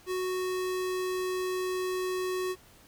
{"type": "tone", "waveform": "square", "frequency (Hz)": 369.2, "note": "F#4", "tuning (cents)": -4, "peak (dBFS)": -30, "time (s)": [0.06, 2.56], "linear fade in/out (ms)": 50, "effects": ["pink hiss -57 dBFS RMS until 2.87 s"]}